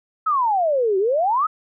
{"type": "exponential two-way sweep", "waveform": "sine", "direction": "down then up", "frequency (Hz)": [1318.5, 370, 1318.5], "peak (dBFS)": -16, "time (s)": [0.26, 1.47], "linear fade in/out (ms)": 10, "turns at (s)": 0.98, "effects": []}